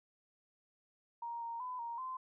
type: tone with pitch steps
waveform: sine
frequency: 937 / 929 / 1005 / 935 / 1033 Hz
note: A#5 / A#5 / B5 / A#5 / C6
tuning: +9 / -6 / +30 / +5 / -22 cents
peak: -39 dBFS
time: 1.22-2.17 s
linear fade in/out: 5 ms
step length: 190 ms
effects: none